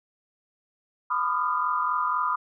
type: tone cluster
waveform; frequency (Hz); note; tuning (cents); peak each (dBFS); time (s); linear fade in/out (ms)
sine; 1001 / 1185 / 1229 / 1388; B5 / D6 / D#6 / F6; +23 / +15 / -22 / -11; -27 / -32 / -26 / -33; 1.1-2.36; 10
effects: none